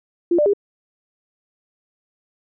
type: tone with pitch steps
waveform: sine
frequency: 345.1 / 594 / 405.3 Hz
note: F4 / D5 / G#4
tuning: -21 / +20 / -42 cents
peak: -13 dBFS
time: 0.31-0.535 s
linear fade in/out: 5 ms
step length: 75 ms
effects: none

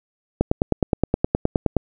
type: click train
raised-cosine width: 2 ms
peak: -3 dBFS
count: 14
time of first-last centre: 0.41-1.767 s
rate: 9.58 Hz
effects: none

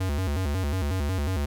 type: tone with vibrato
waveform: square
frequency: 82.3 Hz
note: E2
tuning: 2 cents flat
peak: -25 dBFS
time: 0-1.46 s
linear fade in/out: 10 ms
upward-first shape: square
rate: 5.5 Hz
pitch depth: 230 cents each way
effects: none

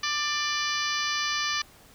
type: harmonic tone with a mistuned harmonic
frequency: 592 Hz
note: D5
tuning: 14 cents sharp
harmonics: 2 / 3 / 4 / 5 / 6 / 7 / 8 / 9 / 10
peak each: -32 / -32 / -34 / -35 / -37 / -37 / -34 / -39 / -36 dBFS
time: 0.03-1.62 s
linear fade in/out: 5 ms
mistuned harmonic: 6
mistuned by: -28 cents
effects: pink hiss -54 dBFS RMS until 1.94 s

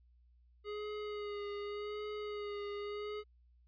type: tone with vibrato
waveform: square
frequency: 414.8 Hz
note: G#4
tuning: 2 cents flat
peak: -40 dBFS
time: 0.64-3.24 s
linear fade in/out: 50 ms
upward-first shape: sine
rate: 0.86 Hz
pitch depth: 26 cents each way
effects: added 60 Hz sine -63 dBFS peak until 3.67 s + resampled to 11025 Hz

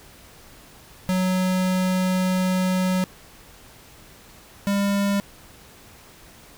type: tone pair in turn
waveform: square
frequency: 185 / 200.3 Hz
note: F#3 / G3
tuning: 0 / +38 cents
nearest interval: minor second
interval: 138 cents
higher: second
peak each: -20 dBFS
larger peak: neither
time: 1.09-3.04 / 4.67-5.2 s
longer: first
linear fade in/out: 0 ms
effects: pink hiss -48 dBFS RMS until 6.57 s

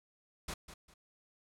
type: noise with echo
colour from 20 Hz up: pink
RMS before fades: -40 dBFS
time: 0.48-0.54 s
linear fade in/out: 5 ms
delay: 200 ms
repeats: 2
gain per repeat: -11 dB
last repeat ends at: 0.94 s
effects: low-pass 11000 Hz 12 dB/octave

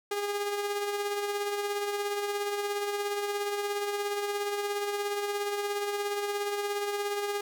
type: tone with tremolo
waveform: sawtooth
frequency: 408.2 Hz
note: G#4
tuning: 30 cents flat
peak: -24 dBFS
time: 0.11-7.41 s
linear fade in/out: 5 ms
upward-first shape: sine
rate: 17 Hz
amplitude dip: 40%
effects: none

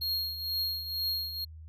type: tone with tremolo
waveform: square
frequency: 4262 Hz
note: C8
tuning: 31 cents sharp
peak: -28 dBFS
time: 0.01-1.45 s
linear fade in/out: 10 ms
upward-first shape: triangle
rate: 2.1 Hz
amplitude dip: 70%
effects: added 79 Hz sine -44 dBFS peak until 1.68 s

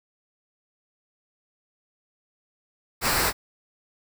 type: noise with comb filter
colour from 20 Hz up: pink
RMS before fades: -23 dBFS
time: 3.01-3.33 s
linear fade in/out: 50 ms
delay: 0.31 ms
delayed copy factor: -0.5
effects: none

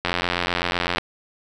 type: click train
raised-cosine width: 0.3 ms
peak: -5 dBFS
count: 83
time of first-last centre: 0.05-0.983 s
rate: 87.9 Hz
effects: none

